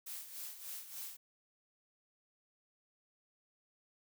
blue noise with tremolo, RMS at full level -44 dBFS, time 0.06-1.17 s, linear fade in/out 10 ms, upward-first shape sine, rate 3.4 Hz, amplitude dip 65%, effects none

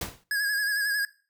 pink noise with exponential decay, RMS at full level -28 dBFS, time 0.01-0.24 s, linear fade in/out 5 ms, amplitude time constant 49 ms
square tone with vibrato, 1661.2 Hz, G#6, in tune, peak -25 dBFS, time 0.31-1.05 s, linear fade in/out 2 ms, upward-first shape sine, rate 11 Hz, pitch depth 47 cents each way
effects noise-tail reverb RT60 0.4 s tail -20 dB re dry

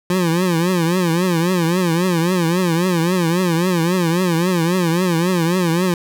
25% pulse tone with vibrato, 174.2 Hz, F3, 4 cents flat, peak -11 dBFS, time 0.1-5.94 s, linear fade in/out 2 ms, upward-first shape triangle, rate 3.7 Hz, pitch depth 150 cents each way, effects none

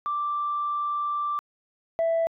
sine tone pair in turn, 1174.7 / 660.9 Hz, D6 / E5, 0 / +4 cents, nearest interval minor seventh, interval 996 cents, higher first, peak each -24 / -19 dBFS, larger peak second, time 0.06-1.39 / 1.99-2.27 s, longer first, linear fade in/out 0 ms, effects tanh soft clip ceiling -19 dBFS

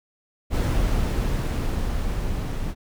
brown noise with level ramp, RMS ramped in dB -20 to -28 dBFS, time 0.5-2.75 s, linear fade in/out 50 ms, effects none

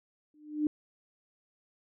sine tone with exponential growth, 300.8 Hz, D4, 42 cents sharp, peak -22 dBFS, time 0.34-0.67 s, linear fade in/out 2 ms, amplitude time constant 71 ms, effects none

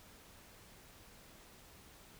silence, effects pink hiss -59 dBFS RMS until 2.19 s

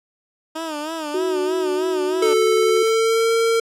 15% pulse tone with vibrato, 311.1 Hz, D#4, in tune, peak -19 dBFS, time 0.55-2.34 s, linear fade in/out 10 ms, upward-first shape sine, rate 3.2 Hz, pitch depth 97 cents each way
sine tone, 370 Hz, F#4, in tune, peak -19 dBFS, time 1.14-2.83 s, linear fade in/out 5 ms
square tone with pitch glide, 440.2 to 456.5 Hz, A4 to A#4, +1 to -36 cents, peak -16 dBFS, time 2.22-3.6 s, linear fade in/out 5 ms, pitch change +63 cents, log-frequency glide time 2.58-3.33 s
effects low-pass 11000 Hz 12 dB/octave

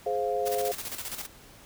sine chord, F minor, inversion first, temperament just, 419.1 / 523.8 / 698.5 Hz, Ab4 / C5 / F5, +16 / +2 / 0 cents, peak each -30 dBFS, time 0.06-0.72 s, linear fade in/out 5 ms
white noise with tremolo, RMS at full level -35 dBFS, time 0.45-1.27 s, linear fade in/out 20 ms, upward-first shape square, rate 15 Hz, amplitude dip 60%
effects pink hiss -52 dBFS RMS until 1.65 s

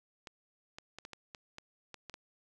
clicks, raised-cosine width 0.2 ms, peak -28 dBFS, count 10, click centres 0.272 / 0.785 / 0.986 / 1.051 / 1.133 / 1.348 / 1.584 / 1.943 / 2.097 / 2.141 s, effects none

